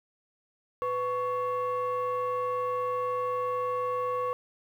sine tone pair together, 499.5 / 1113 Hz, B4 / C#6, +20 / +7 cents, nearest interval octave + major second, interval 1387 cents, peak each -28 dBFS, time 0.82-4.33 s, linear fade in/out 0 ms, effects tanh soft clip ceiling -24 dBFS + 10-bit

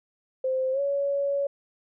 sine tone with pitch glide, 521 to 561.6 Hz, C5 to C#5, -7 to +22 cents, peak -23 dBFS, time 0.44-1.47 s, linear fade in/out 5 ms, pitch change +129 cents, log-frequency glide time 0.72-0.8 s, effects none

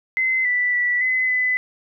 sine tone with pitch steps, 2054 / 1975 / 1960 / 2028 / 2008 Hz, C7 / B6 / B6 / B6 / B6, -33 / 0 / -14 / +45 / +28 cents, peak -17 dBFS, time 0.17-1.57 s, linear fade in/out 0 ms, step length 280 ms, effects none

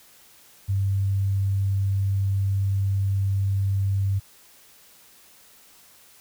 sine tone, 98 Hz, G2, in tune, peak -20 dBFS, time 0.68-4.2 s, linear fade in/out 20 ms, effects white hiss -53 dBFS RMS until 6.2 s

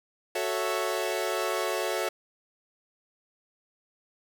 sawtooth chord, F# minor seventh, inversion none, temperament equal, 370 / 440 / 554.4 / 659.3 Hz, F#4 / A4 / C#5 / E5, 0 / 0 / 0 / 0 cents, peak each -29 dBFS, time 0.35-2.09 s, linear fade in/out 5 ms, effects none

